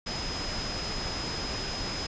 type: tone in noise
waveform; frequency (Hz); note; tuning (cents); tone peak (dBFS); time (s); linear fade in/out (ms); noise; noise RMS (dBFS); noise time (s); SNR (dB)
sine; 5060; D#8; +28; -36; 0.06-2.07; 10; pink; -34; 0.06-2.07; -5
effects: resampled to 16000 Hz